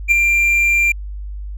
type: tone with ADSR envelope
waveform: triangle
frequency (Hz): 2377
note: D7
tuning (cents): +20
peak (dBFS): -5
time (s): 0.08-0.92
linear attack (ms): 36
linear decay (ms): 8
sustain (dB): -5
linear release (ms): 4
effects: added 50 Hz sine -25 dBFS peak until 1.57 s